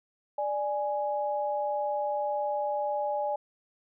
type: tone pair together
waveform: sine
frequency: 590.2 / 832 Hz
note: D5 / G#5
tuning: +8 / +3 cents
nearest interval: tritone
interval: 595 cents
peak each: -30 / -30 dBFS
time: 0.38-3.36 s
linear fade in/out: 5 ms
effects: none